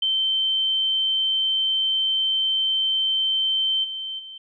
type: tone with level steps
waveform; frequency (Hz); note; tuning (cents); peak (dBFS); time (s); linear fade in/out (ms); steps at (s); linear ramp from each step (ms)
sine; 3104; G7; -18; -19 / -28 / -36; 0.02-4.38; 5; 3.83 / 4.18; 20
effects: none